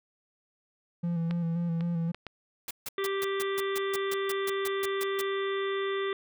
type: tone with vibrato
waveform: triangle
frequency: 169 Hz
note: E3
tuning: 43 cents sharp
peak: -25 dBFS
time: 1.03-2.12 s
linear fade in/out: 10 ms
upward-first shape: square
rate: 3.8 Hz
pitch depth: 29 cents each way
type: clicks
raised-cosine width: 0.3 ms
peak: -22 / -27 / -23 / -23 / -30 dBFS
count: 5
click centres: 1.31 / 1.808 / 2.146 / 2.267 / 2.681 s
type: noise bursts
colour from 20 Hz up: white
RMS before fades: -36 dBFS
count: 15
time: 2.68-5.215 s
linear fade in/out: 5 ms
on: 29 ms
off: 150 ms
type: harmonic tone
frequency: 392 Hz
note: G4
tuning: in tune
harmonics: 1 / 3 / 4 / 5 / 6 / 7 / 8 / 9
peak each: -29 / -37 / -45 / -38 / -49 / -51 / -49 / -42 dBFS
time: 2.98-6.13 s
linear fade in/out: 2 ms
effects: none